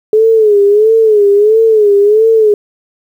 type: tone with vibrato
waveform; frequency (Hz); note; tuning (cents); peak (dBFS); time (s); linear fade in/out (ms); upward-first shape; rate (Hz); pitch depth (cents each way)
sine; 425.2; G#4; +41; -4; 0.13-2.54; 2; sine; 1.5; 100
effects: 7-bit